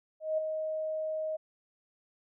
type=tone with ADSR envelope; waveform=sine; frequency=627 Hz; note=D#5; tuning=13 cents sharp; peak=-25 dBFS; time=0.2-1.37 s; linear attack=180 ms; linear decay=7 ms; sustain=-6 dB; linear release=15 ms; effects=none